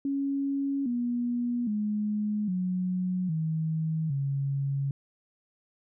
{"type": "tone with pitch steps", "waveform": "sine", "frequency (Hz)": [277.2, 241.3, 210.1, 182.88, 159.21, 138.6], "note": ["C#4", "B3", "G#3", "F#3", "D#3", "C#3"], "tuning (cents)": [0, -40, 20, -20, 40, 0], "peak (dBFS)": -26, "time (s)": [0.05, 4.91], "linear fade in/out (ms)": 2, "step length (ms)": 810, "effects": []}